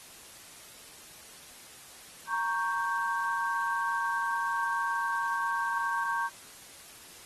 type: chord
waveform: sine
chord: G diminished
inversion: first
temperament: equal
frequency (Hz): 932.3 / 1108.7 / 1568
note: Bb5 / Db6 / G6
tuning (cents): 0 / 0 / 0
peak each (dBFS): -32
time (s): 2.27-6.3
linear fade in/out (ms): 50
effects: white hiss -50 dBFS RMS until 7.25 s + AAC 32 kbps